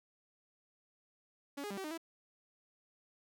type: tone with pitch steps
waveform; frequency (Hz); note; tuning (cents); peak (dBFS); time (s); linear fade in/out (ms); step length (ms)
sawtooth; 282.3 / 413 / 198.4 / 383.8 / 305.9 / 329.6; C#4 / G#4 / G3 / G4 / D#4 / E4; +32 / -10 / +21 / -37 / -29 / 0; -36; 1.57-1.978; 10; 68
effects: none